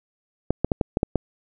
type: clicks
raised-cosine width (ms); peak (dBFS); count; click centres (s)
2; -6; 7; 0.506 / 0.646 / 0.718 / 0.812 / 0.971 / 1.031 / 1.157
effects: none